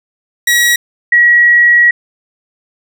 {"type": "tone pair in turn", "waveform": ["sawtooth", "sine"], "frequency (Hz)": [1915, 1915], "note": ["A#6", "A#6"], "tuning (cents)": [46, 46], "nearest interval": "unison", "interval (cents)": 0, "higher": "neither", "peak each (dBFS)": -4, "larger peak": "neither", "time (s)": [[0.47, 0.76], [1.12, 1.91]], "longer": "second", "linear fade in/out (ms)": 5, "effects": []}